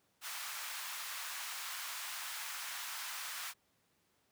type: high-pass noise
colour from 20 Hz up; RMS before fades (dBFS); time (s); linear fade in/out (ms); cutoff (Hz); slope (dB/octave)
pink; -43; 0.21-3.54; 50; 1000; 24
effects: pink hiss -75 dBFS RMS until 4.31 s + high-pass 100 Hz 12 dB/octave